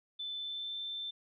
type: tone with pitch glide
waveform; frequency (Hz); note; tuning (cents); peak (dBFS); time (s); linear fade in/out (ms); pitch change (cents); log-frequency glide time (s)
sine; 3520 to 3551; A7 to A7; 0 to +15; -37; 0.19-1.11; 10; +15; 0.37-0.78
effects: none